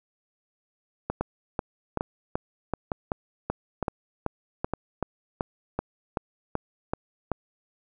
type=two click trains; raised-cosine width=1 ms; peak=-13 / -12 dBFS; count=5 / 17; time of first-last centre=1.1-4.736 / 1.21-7.317 s; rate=1.1 / 2.62 Hz; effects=none